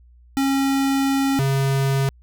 square tone pair in turn, 272.7 / 136.35 Hz, C#4 / C#3, -28 / -28 cents, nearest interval octave, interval 1200 cents, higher first, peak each -18 dBFS, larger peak neither, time 0.37-1.39 / 1.39-2.09 s, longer first, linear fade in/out 0 ms, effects added 60 Hz sine -47 dBFS peak until 2.22 s

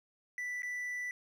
triangle tone with dropouts, 1975.5 Hz, B6, in tune, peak -34 dBFS, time 0.38-1.11 s, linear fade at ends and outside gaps 1 ms, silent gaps 0.621-0.631 s, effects none

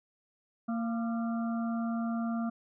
harmonic tone with a mistuned harmonic, 229.6 Hz, A#3, 26 cents flat, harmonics 1 / 3 / 5 / 6, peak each -30 / -40 / -44 / -46 dBFS, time 0.68-2.5 s, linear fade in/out 10 ms, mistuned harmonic 5, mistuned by +59 cents, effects none

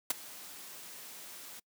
white noise with ADSR envelope, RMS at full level -27 dBFS, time 0.1-1.6 s, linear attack 5 ms, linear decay 16 ms, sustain -21 dB, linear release 10 ms, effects noise-tail reverb RT60 0.1 s tail -25 dB re dry + high-pass 150 Hz 12 dB/octave

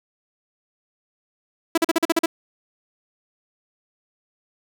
sawtooth tone bursts, 330 Hz, E4, 2 cents sharp, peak -11 dBFS, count 8, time 1.75-2.26 s, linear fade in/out 5 ms, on 27 ms, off 42 ms, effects none

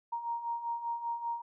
sine beating tone pair, 932.3 / 937.4 Hz, A#5 / A#5, 0 / +9 cents, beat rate 5.1 Hz, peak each -40 / -34 dBFS, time 0.12-1.42 s, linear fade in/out 10 ms, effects none

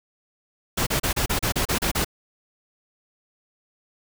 pink noise bursts, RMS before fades -23 dBFS, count 10, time 0.77-2.047 s, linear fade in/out 10 ms, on 98 ms, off 33 ms, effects none

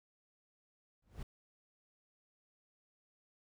brown noise with exponential growth, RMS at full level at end -40 dBFS, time 1.02-1.23 s, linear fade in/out 5 ms, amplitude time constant 44 ms, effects none

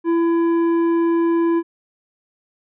sine tone with tanh clipping, 335.3 Hz, E4, 30 cents sharp, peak -16 dBFS, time 0.04-1.63 s, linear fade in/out 50 ms, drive 9 dB, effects none

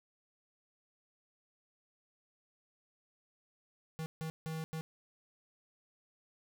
square tone bursts at uneven times, 159.7 Hz, D#3, 45 cents sharp, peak -38 dBFS, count 4, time 3.99-4.06 / 4.21-4.3 / 4.46-4.64 / 4.73-4.81 s, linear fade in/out 0 ms, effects none

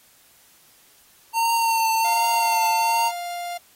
square tone with vibrato, 909 Hz, A#5, 44 cents flat, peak -19 dBFS, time 1.33-3.12 s, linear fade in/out 50 ms, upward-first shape triangle, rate 1.3 Hz, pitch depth 30 cents each way
violet noise, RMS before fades -36 dBFS, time 1.49-2.68 s, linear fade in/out 0 ms
45% pulse tone, 700 Hz, F5, 4 cents sharp, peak -28 dBFS, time 2.04-3.58 s, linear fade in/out 10 ms
effects white hiss -55 dBFS RMS until 3.75 s + AAC 48 kbps

